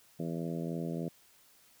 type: harmonic tone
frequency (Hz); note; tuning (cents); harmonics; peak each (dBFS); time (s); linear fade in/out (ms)
83.3; E2; +19; 2 / 3 / 4 / 5 / 6 / 7 / 8; -36 / -40 / -42 / -44 / -46 / -47 / -48; 0.19-1.09; 10
effects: white hiss -63 dBFS RMS until 1.8 s